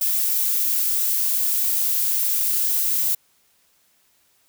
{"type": "noise", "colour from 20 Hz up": "violet", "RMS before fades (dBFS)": -21, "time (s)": [0.01, 3.15], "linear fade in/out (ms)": 5, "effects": ["white hiss -62 dBFS RMS until 4.48 s"]}